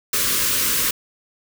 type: band-stop noise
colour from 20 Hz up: white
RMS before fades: -20 dBFS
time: 0.13-0.91 s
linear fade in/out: 5 ms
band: 580 to 1000 Hz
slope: 96 dB/octave
effects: none